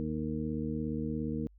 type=harmonic tone; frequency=77.2 Hz; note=D#2; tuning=13 cents flat; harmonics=1 / 2 / 3 / 4 / 6; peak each=-41 / -38 / -35 / -38 / -41 dBFS; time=0-1.47 s; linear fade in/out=0 ms; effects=added 50 Hz sine -56 dBFS peak until 1.58 s